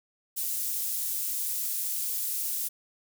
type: high-pass noise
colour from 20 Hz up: pink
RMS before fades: -31 dBFS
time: 0.36-2.69 s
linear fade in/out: 20 ms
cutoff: 11000 Hz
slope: 12 dB/octave
effects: none